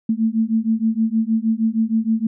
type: beating tone pair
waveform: sine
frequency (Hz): 220 / 226.4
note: A3 / A3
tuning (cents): 0 / +50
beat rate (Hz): 6.4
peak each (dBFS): -19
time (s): 0.09-2.27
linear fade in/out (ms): 5
effects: none